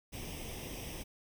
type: noise with comb filter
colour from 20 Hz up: pink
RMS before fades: -43 dBFS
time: 0.12-1.04 s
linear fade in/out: 20 ms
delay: 0.35 ms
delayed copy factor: +0.75
effects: none